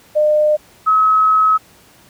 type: tone pair in turn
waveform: sine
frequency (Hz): 605 / 1282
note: D#5 / E6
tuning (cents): -49 / -49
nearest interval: octave + minor second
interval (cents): 1300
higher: second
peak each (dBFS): -10 / -9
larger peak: second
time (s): 0.15-0.57 / 0.86-1.58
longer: second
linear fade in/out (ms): 20
effects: pink hiss -47 dBFS RMS until 2.09 s + high-pass 80 Hz 12 dB/octave